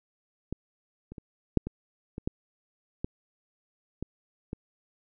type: clicks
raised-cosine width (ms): 3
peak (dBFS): -19 / -29 / -28 / -7 / -21 / -23 / -15 / -17 / -20 / -21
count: 10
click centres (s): 0.526 / 1.12 / 1.182 / 1.573 / 1.67 / 2.181 / 2.275 / 3.045 / 4.026 / 4.531
effects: none